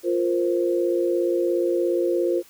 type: chord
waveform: sine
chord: F suspended fourth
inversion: none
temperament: equal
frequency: 349.2 / 466.2 / 523.3 Hz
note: F4 / Bb4 / C5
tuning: 0 / 0 / 0 cents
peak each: -21 / -27 / -25 dBFS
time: 0.03-2.43 s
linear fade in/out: 50 ms
effects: white hiss -52 dBFS RMS until 2.49 s